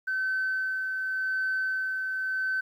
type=tone with tremolo; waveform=sine; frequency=1530 Hz; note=G6; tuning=42 cents flat; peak=-24 dBFS; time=0.07-2.61 s; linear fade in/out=10 ms; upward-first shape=sine; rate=0.88 Hz; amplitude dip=35%; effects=tanh soft clip ceiling -22 dBFS + 10-bit